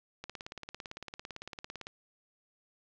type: click train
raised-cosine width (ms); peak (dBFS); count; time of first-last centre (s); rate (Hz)
0.2; -24; 30; 0.24-1.869; 17.8
effects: low-pass 6000 Hz 12 dB/octave + 10-bit